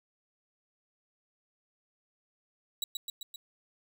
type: tone with echo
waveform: sawtooth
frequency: 3888 Hz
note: B7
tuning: 28 cents flat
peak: -27 dBFS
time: 2.82-2.84 s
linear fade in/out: 2 ms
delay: 130 ms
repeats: 4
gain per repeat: -3 dB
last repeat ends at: 3.36 s
effects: none